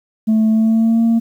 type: tone with pitch glide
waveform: sine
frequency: 219.2 to 229.2 Hz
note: A3 to A#3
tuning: -6 to -29 cents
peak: -8 dBFS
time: 0.27-1.2 s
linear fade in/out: 20 ms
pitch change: +77 cents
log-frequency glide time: 0.49-1.02 s
effects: tanh soft clip ceiling -9 dBFS + 8-bit